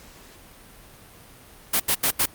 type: noise bursts at uneven times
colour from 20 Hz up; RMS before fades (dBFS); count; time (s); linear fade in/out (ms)
white; -20; 4; 1.73-1.8 / 1.88-1.95 / 2.03-2.11 / 2.19-2.26; 10
effects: pink hiss -48 dBFS RMS until 2.34 s + Opus 48 kbps